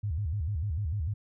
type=tone with vibrato; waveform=sine; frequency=88.8 Hz; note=F2; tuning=29 cents sharp; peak=-28 dBFS; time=0.03-1.14 s; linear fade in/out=10 ms; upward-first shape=square; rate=6.7 Hz; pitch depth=270 cents each way; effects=none